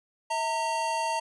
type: tone pair together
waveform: square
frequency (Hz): 647.7 / 916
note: E5 / A#5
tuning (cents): -31 / -31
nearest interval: tritone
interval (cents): 600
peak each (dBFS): -34 / -28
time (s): 0.3-1.2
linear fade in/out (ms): 10
effects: resampled to 24000 Hz